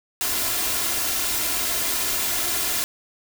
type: noise with comb filter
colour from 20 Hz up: white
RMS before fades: -24 dBFS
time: 0.21-2.84 s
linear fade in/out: 0 ms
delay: 2.9 ms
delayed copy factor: +0.55
effects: none